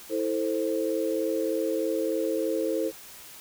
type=chord; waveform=sine; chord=A minor; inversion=second; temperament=equal with one note detuned; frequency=326.2 / 440 / 523.3 Hz; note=E4 / A4 / C5; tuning=-18 / 0 / 0 cents; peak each=-29 dBFS; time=0.09-2.92 s; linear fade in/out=50 ms; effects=white hiss -46 dBFS RMS until 3.4 s